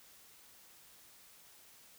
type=silence; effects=white hiss -60 dBFS RMS until 1.98 s